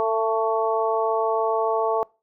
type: harmonic tone with a mistuned harmonic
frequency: 223.3 Hz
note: A3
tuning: 26 cents sharp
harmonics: 2 / 3 / 4 / 5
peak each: -23 / -25 / -26 / -27 dBFS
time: 0-2.03 s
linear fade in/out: 0 ms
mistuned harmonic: 4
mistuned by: -21 cents
effects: noise-tail reverb RT60 0.3 s tail -24 dB re dry